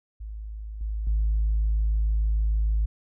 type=tone with level steps; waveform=sine; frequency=53.3 Hz; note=G#1; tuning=46 cents sharp; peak=-33 / -26 / -19 dBFS; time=0.2-2.86 s; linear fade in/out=10 ms; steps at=0.81 / 1.07 s; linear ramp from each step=2 ms; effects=tanh soft clip ceiling -17 dBFS